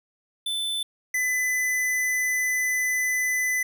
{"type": "tone pair in turn", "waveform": "square", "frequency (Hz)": [3520, 2007], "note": ["A7", "B6"], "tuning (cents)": [0, 27], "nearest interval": "minor seventh", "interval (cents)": 973, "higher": "first", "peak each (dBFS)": [-26, -23], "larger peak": "second", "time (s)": [[0.46, 0.83], [1.14, 3.63]], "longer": "second", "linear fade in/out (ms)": 5, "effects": []}